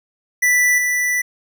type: tone with level steps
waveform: square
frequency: 1975.5 Hz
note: B6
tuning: in tune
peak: -13 / -17 dBFS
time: 0.42-1.22 s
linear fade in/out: 10 ms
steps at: 0.78 s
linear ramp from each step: 2 ms
effects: none